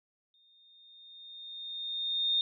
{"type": "tone with exponential growth", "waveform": "sine", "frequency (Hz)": 3661, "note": "A#7", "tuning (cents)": -32, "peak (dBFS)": -24, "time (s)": [0.34, 2.41], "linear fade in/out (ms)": 1, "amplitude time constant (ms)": 450, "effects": []}